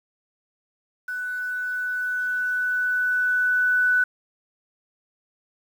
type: tone with level ramp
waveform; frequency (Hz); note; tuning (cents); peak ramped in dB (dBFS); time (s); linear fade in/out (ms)
sine; 1491; F#6; +13; -27 to -16; 1.08-4.04; 5
effects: 8-bit